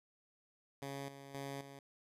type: tone with tremolo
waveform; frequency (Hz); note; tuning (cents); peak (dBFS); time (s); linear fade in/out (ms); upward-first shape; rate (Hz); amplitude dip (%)
10% pulse; 138.59; C#3; 0; -34; 0.82-1.79; 2; square; 1.9; 65
effects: resampled to 32000 Hz